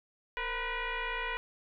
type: tone with frequency modulation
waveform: sine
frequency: 459.7 Hz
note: A#4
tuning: 24 cents flat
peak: -32 dBFS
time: 0.37-1.37 s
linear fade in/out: 0 ms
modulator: 488 Hz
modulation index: 4.7
effects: none